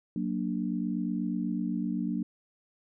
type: chord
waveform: sine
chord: Gb augmented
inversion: none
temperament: equal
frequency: 185 / 233.1 / 293.7 Hz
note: Gb3 / Bb3 / D4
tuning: 0 / 0 / 0 cents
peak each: -32 / -32 / -34 dBFS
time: 0.16-2.23 s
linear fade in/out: 2 ms
effects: none